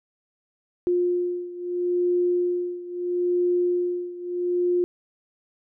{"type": "beating tone pair", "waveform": "sine", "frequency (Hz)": [354.4, 355.16], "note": ["F4", "F4"], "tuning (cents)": [25, 29], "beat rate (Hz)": 0.76, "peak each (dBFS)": [-23, -26], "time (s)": [0.87, 4.84], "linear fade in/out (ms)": 0, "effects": []}